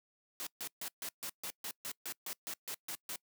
white noise bursts, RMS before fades -41 dBFS, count 14, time 0.4-3.158 s, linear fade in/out 0 ms, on 67 ms, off 140 ms, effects noise-tail reverb RT60 0.1 s tail -24 dB re dry + high-pass 150 Hz 12 dB/octave

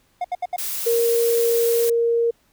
triangle tone bursts, 717 Hz, F5, 45 cents sharp, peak -19 dBFS, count 4, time 0.21-0.563 s, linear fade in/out 5 ms, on 35 ms, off 71 ms
blue noise, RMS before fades -27 dBFS, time 0.58-1.9 s, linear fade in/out 5 ms
sine tone, 466.2 Hz, A#4, in tune, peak -16 dBFS, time 0.86-2.31 s, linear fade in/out 10 ms
effects pink hiss -62 dBFS RMS until 2.52 s

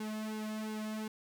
sawtooth tone with flanger, 215.9 Hz, A3, 33 cents flat, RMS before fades -39 dBFS, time 0-1.08 s, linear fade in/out 5 ms, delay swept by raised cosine 1.6 to 2.58 ms, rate 2.8 Hz, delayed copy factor -0.95, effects none

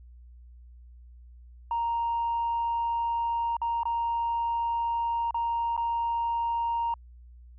sine tone with dropouts, 932.3 Hz, A#5, in tune, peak -24 dBFS, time 1.71-6.94 s, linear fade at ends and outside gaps 2 ms, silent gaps 3.568-3.616 / 3.833-3.854 / 5.309-5.344 / 5.766-5.776 s, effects tanh soft clip ceiling -22 dBFS + added 60 Hz sine -47 dBFS peak until 7.58 s

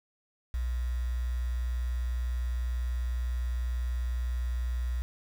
sine tone with quantisation, 61 Hz, B1, 21 cents flat, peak -28 dBFS, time 0.54-5.02 s, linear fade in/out 0 ms, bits 8, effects none

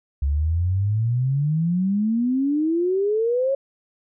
sine exponential sweep, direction up, 67.8 to 554.4 Hz, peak -18 dBFS, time 0.22-3.55 s, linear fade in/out 5 ms, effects none

